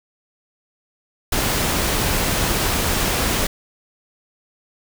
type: noise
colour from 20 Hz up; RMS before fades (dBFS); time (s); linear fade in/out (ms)
pink; -20; 1.32-3.47; 5
effects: none